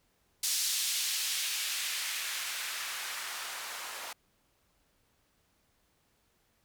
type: noise with band-pass filter sweep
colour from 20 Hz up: blue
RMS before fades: -35 dBFS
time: 0.43-4.13 s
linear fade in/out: 5 ms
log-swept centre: 4700 to 870 Hz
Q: 0.96
effects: pink hiss -72 dBFS RMS until 6.64 s